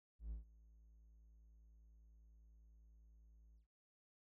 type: tone with ADSR envelope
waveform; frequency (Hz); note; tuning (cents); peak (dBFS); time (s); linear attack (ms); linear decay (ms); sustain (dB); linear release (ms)
triangle; 55; A1; 0; -40; 0.19-3.67; 120; 130; -21; 110
effects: none